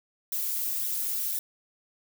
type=noise with flanger; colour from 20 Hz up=violet; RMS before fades=-30 dBFS; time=0.32-1.39 s; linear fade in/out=2 ms; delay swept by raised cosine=0.53 to 5.83 ms; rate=1.9 Hz; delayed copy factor=+0.75; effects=none